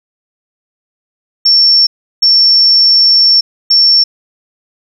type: tone bursts at uneven times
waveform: sine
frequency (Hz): 5440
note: F8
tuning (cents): -46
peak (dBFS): -4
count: 3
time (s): 1.45-1.87 / 2.22-3.41 / 3.7-4.04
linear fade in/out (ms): 10
effects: 7-bit